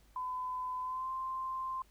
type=tone with pitch glide; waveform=sine; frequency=1011 to 1045.4 Hz; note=B5 to C6; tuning=+40 to -2 cents; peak=-35 dBFS; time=0.16-1.82 s; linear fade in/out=2 ms; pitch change=+58 cents; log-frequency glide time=0.81-1.1 s; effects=added 50 Hz sine -63 dBFS peak until 1.9 s + pink hiss -68 dBFS RMS until 1.9 s